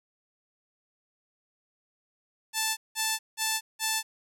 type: tone bursts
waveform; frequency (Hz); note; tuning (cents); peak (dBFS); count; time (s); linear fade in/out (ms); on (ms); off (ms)
5% pulse; 880; A5; 0; -14; 4; 2.53-4.03; 50; 240; 180
effects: none